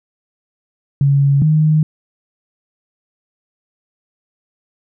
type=tone pair in turn; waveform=sine; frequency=140 / 154.65 Hz; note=C#3 / D#3; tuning=+18 / -10 cents; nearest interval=major second; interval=172 cents; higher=second; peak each=-9 dBFS; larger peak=neither; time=1.01-1.42 / 1.42-1.83 s; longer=neither; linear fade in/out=2 ms; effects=none